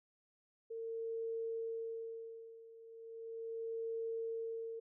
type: tone with tremolo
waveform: sine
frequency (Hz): 454.4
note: A#4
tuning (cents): -44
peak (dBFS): -37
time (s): 0.7-4.8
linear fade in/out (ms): 10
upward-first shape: sine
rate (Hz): 0.37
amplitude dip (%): 85
effects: none